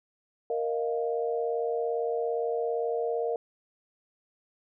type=chord; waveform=sine; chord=Bb suspended fourth; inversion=none; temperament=just; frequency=466.2 / 621.6 / 699.2 Hz; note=Bb4 / Eb5 / F5; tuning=0 / -2 / +2 cents; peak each=-28 / -34 / -34 dBFS; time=0.5-3.36 s; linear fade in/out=2 ms; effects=none